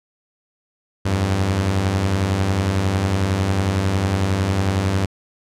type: beating tone pair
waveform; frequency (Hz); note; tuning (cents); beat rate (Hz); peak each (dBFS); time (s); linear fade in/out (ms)
sawtooth; 86.2 / 97.2; F2 / G2; -22 / -14; 11; -21 / -14; 1.05-5.06; 10
effects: low-pass 9000 Hz 12 dB/octave